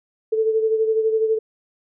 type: beating tone pair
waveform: sine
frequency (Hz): 440 / 452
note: A4 / A4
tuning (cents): 0 / +47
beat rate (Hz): 12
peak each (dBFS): -17 / -25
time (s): 0.32-1.39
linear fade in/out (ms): 10
effects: none